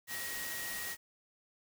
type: tone in noise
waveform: sine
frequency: 1892 Hz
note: A#6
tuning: 25 cents sharp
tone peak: -42 dBFS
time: 0.07-0.97 s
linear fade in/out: 50 ms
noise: white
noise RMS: -41 dBFS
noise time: 0.07-0.97 s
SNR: -4 dB
effects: none